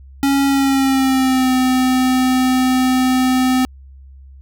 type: tone with pitch glide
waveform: square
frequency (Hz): 276.6 to 256.6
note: C#4 to C4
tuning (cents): -4 to -34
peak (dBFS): -13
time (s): 0.23-3.65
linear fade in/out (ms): 0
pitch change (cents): -130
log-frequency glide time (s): 0.46-1.52
effects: added 67 Hz sine -37 dBFS peak until 4.41 s